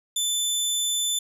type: tone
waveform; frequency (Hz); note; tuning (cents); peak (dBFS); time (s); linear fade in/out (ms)
20% pulse; 3520; A7; 0; -17; 0.16-1.19; 5
effects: none